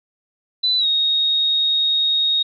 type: tone with pitch glide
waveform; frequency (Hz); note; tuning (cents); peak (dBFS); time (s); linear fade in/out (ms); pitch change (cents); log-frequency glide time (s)
sine; 3996 to 3750; B7 to A#7; +20 to +10; -15; 0.63-2.43; 10; -110; 0.78-0.86
effects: none